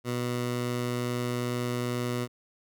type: tone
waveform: 15% pulse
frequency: 122.3 Hz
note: B2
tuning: 16 cents flat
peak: -22 dBFS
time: 0.04-2.28 s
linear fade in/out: 50 ms
effects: none